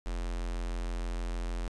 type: tone with notch filter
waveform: square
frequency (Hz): 43.27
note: F1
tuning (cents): -15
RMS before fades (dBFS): -34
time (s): 0.06-1.68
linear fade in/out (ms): 0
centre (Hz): 130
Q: 1.3
effects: resampled to 22050 Hz + 12-bit